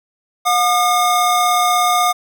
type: tone pair together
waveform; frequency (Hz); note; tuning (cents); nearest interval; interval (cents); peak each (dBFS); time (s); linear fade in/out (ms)
square; 720.5 / 1213; F#5 / D#6; -46 / -44; major sixth; 902; -16; 0.45-2.13; 20
effects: none